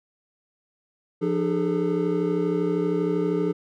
triangle tone cluster, 173.3 / 302.4 / 406.2 / 438.9 Hz, F3 / D#4 / G#4 / A4, -13 / -49 / -38 / -4 cents, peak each -25 dBFS, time 1.21-3.53 s, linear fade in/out 20 ms, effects none

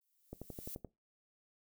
violet noise with exponential growth, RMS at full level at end -44 dBFS, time 0.01-0.75 s, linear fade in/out 2 ms, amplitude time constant 160 ms
click train, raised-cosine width 2 ms, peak -31 dBFS, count 7, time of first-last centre 0.33-0.847 s, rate 11.6 Hz
effects noise-tail reverb RT60 0.2 s tail -20 dB re dry

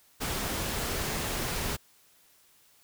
pink noise, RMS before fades -32 dBFS, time 0.2-1.77 s, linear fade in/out 20 ms, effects white hiss -62 dBFS RMS until 2.83 s

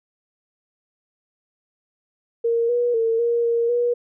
sine tone with pitch steps, 464.5 / 482.7 / 454 / 470.8 / 466.8 / 481.3 Hz, A#4 / B4 / A#4 / A#4 / A#4 / B4, -6 / -40 / -46 / +17 / +2 / -45 cents, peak -17 dBFS, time 2.44-3.94 s, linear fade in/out 10 ms, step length 250 ms, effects none

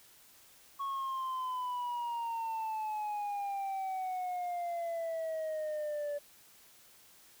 sine exponential sweep, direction down, 1107 to 577 Hz, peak -31 dBFS, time 0.79-6.19 s, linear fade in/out 20 ms, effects tanh soft clip ceiling -33 dBFS + white hiss -60 dBFS RMS until 7.4 s

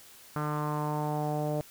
sawtooth tone with low-pass filter sweep, 150 Hz, D3, 37 cents sharp, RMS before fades -31 dBFS, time 0.36-1.61 s, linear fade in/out 0 ms, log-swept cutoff 1300 to 620 Hz, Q 4, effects white hiss -53 dBFS RMS until 1.7 s

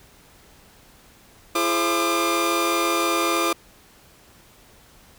sawtooth tone cluster, 337.6 / 422 / 528 / 1201 Hz, E4 / G#4 / C5 / D6, +41 / +28 / +16 / +38 cents, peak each -20 / -26 / -25 / -19 dBFS, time 1.55-3.53 s, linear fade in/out 5 ms, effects pink hiss -52 dBFS RMS until 5.18 s

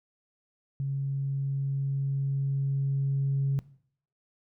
sine tone with level ramp, 137.6 Hz, C#3, 12 cents flat, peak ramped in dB -27 to -22 dBFS, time 0.8-3.59 s, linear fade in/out 0 ms, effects noise-tail reverb RT60 0.6 s tail -20 dB re dry + tanh soft clip ceiling -20 dBFS

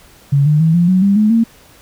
sine tone with pitch steps, 140.6 / 150.69 / 161.51 / 173.1 / 185.52 / 198.84 / 213.1 / 228.4 Hz, C#3 / D3 / E3 / F3 / F#3 / G3 / G#3 / A#3, +25 / +45 / -35 / -15 / +5 / +25 / +45 / -35 cents, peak -8 dBFS, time 0.32-1.44 s, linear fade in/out 10 ms, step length 140 ms, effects pink hiss -45 dBFS RMS until 1.81 s

